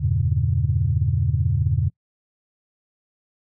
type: chord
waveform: sine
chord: E diminished seventh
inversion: none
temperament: equal with one note detuned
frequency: 82.41 / 98 / 116.54 / 141.18 Hz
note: E2 / G2 / Bb2 / Db3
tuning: 0 / 0 / 0 / +32 cents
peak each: -23 dBFS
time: 0-1.9 s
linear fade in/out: 20 ms
effects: noise-tail reverb RT60 0.1 s tail -23 dB re dry + tanh soft clip ceiling -7 dBFS